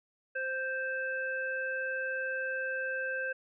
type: harmonic tone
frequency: 523.3 Hz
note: C5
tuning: in tune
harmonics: 1 / 3 / 5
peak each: -37 / -33 / -45 dBFS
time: 0.35-3.33 s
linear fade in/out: 10 ms
effects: none